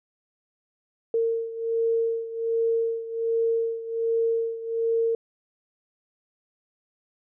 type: beating tone pair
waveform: sine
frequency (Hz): 456.7 / 458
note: A#4 / A#4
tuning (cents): -36 / -31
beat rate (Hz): 1.3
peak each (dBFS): -24 / -28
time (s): 1.14-5.15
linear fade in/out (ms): 2
effects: none

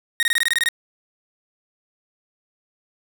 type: tone bursts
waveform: 30% pulse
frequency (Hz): 1864.7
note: A#6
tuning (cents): 0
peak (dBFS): -13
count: 10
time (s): 0.2-0.687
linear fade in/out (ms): 0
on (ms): 28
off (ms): 23
effects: none

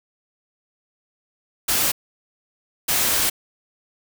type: noise bursts at uneven times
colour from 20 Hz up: white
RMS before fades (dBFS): -20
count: 2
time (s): 1.68-1.92 / 2.88-3.3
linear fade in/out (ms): 10
effects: none

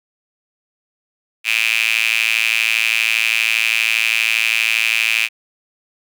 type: tone with high-pass filter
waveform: sawtooth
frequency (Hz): 112.5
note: A2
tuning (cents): +39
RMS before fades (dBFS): -17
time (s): 1.44-5.29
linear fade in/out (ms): 50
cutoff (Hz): 2500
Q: 8.9
effects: none

